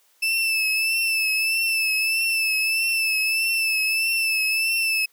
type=tone with vibrato; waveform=35% pulse; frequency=2637 Hz; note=E7; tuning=in tune; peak=-18 dBFS; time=0.22-5.06 s; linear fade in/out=10 ms; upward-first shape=triangle; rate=1.6 Hz; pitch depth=48 cents each way; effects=white hiss -61 dBFS RMS until 5.12 s + high-pass 400 Hz 12 dB/octave